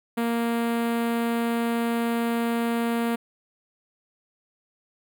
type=tone with notch filter; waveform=sawtooth; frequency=233.1 Hz; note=A#3; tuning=in tune; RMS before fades=-25 dBFS; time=0.17-3.16 s; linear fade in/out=10 ms; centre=5700 Hz; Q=0.67; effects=none